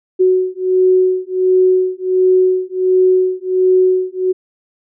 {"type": "beating tone pair", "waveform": "sine", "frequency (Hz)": [370, 371.4], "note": ["F#4", "F#4"], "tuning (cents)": [0, 7], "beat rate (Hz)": 1.4, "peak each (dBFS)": -13, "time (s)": [0.19, 4.33], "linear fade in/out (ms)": 20, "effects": []}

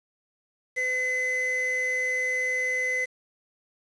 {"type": "tone pair together", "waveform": "triangle", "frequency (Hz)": [507, 2030], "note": ["B4", "B6"], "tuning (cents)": [45, 47], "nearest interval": "2 octaves", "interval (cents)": 2402, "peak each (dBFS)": [-32, -23], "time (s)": [0.76, 3.06], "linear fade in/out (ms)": 20, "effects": ["resampled to 22050 Hz", "8-bit"]}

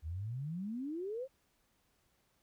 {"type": "exponential sweep", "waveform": "sine", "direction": "up", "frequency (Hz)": [73.42, 552], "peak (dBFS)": -37, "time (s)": [0.02, 1.28], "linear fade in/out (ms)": 50, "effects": ["pink hiss -75 dBFS RMS until 2.42 s"]}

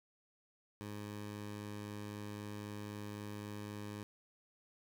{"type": "tone", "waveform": "15% pulse", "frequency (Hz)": 103.83, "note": "G#2", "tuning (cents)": 0, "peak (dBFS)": -37, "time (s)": [0.81, 4.03], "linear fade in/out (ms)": 0, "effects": []}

